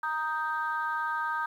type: chord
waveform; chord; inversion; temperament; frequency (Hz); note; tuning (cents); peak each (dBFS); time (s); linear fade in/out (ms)
sine; Eb major; second; equal; 932.3 / 1244.5 / 1568; Bb5 / Eb6 / G6; 0 / 0 / 0; -32; 0.03-1.46; 5
effects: tanh soft clip ceiling -20 dBFS + 10-bit